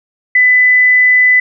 sine tone, 2000 Hz, B6, 21 cents sharp, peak -5 dBFS, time 0.35-1.4 s, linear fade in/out 5 ms, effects none

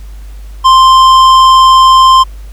triangle tone with tanh clipping, 1046.5 Hz, C6, in tune, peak -3 dBFS, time 0.64-2.24 s, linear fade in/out 20 ms, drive 16 dB, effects added 50 Hz sine -24 dBFS peak until 2.52 s + pink hiss -43 dBFS RMS until 2.52 s

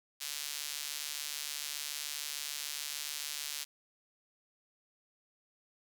sawtooth tone with high-pass filter, 146.83 Hz, D3, in tune, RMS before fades -40 dBFS, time 0.2-3.65 s, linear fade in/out 20 ms, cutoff 4000 Hz, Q 0.83, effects none

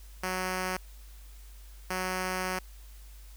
5% pulse tone bursts at uneven times, 185 Hz, F#3, in tune, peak -19 dBFS, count 2, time 0.23-0.77 / 1.9-2.59 s, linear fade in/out 5 ms, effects added 50 Hz sine -46 dBFS peak until 3.36 s + white hiss -58 dBFS RMS until 3.36 s

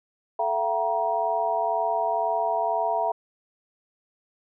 sine tone cluster, 437.2 / 676 / 758 / 947 Hz, A4 / E5 / F#5 / A#5, -11 / +43 / +42 / +27 cents, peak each -33 / -25 / -29 / -27 dBFS, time 0.39-3.12 s, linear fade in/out 5 ms, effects none

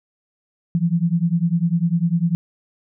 sine beating tone pair, 164.8 / 174.8 Hz, E3 / F3, 0 / +2 cents, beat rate 10 Hz, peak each -19 dBFS, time 0.75-2.35 s, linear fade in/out 0 ms, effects none

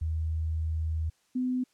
sine tone pair in turn, 79.7 / 253 Hz, D#2 / B3, +42 / +42 cents, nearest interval octave + minor sixth, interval 2000 cents, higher second, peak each -27 / -26 dBFS, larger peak second, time 0.01-1.1 / 1.35-1.64 s, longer first, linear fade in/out 10 ms, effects white hiss -69 dBFS RMS until 1.73 s + low-pass 9000 Hz 12 dB/octave

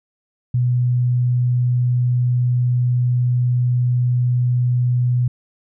sine tone, 123.47 Hz, B2, in tune, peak -14 dBFS, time 0.54-5.28 s, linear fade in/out 5 ms, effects none

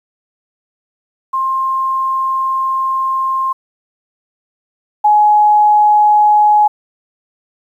sine tone pair in turn, 1059 / 840.5 Hz, C6 / G#5, +21 / +20 cents, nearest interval major third, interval 401 cents, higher first, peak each -13 / -6 dBFS, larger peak second, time 1.33-3.53 / 5.04-6.68 s, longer first, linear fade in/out 10 ms, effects 8-bit

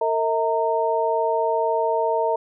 sine tone cluster, 455.9 / 642 / 920 Hz, A#4 / E5 / A#5, -39 / -46 / -23 cents, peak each -23 dBFS, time 0.01-2.36 s, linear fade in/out 5 ms, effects none

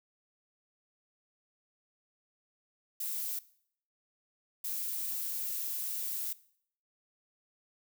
violet noise bursts at uneven times, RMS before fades -36 dBFS, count 2, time 3-3.39 / 4.64-6.33 s, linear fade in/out 5 ms, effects noise-tail reverb RT60 0.6 s tail -19 dB re dry

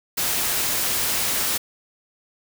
white noise, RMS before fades -23 dBFS, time 0.17-1.58 s, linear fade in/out 10 ms, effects none

